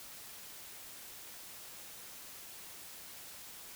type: silence
effects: white hiss -50 dBFS RMS until 3.75 s